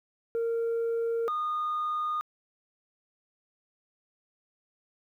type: tone pair in turn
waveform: sine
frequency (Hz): 461.5 / 1226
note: A#4 / D#6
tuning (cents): -17 / -26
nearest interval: octave + perfect fourth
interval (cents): 1691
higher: second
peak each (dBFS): -24 / -26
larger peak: first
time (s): 0.35-1.28 / 1.28-2.21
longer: neither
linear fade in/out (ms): 0
effects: tanh soft clip ceiling -25 dBFS + 11-bit